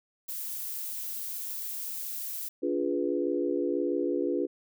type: noise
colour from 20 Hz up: violet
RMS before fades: -36 dBFS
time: 0.28-2.49 s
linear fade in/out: 10 ms
type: chord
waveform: sine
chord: D diminished seventh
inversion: none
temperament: equal with one note detuned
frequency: 287.5 / 349.2 / 415.3 / 493.9 Hz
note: D4 / F4 / Ab4 / Cb5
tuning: -37 / 0 / 0 / 0 cents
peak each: -31 / -30 / -33 / -33 dBFS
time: 2.62-4.47 s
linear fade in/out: 20 ms
effects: none